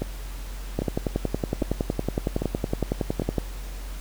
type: two click trains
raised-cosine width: 2 ms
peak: -10 / -12 dBFS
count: 29 / 5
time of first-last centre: 0.79-3.383 / 0.02-3.22 s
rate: 10.8 / 1.25 Hz
effects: added 45 Hz sine -32 dBFS peak until 4 s + pink hiss -44 dBFS RMS until 4 s